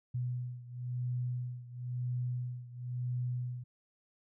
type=beating tone pair; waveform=sine; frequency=123.47 / 124.45 Hz; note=B2 / B2; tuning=0 / +14 cents; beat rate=0.98 Hz; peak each=-36 / -39 dBFS; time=0.14-3.64 s; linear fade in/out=10 ms; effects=none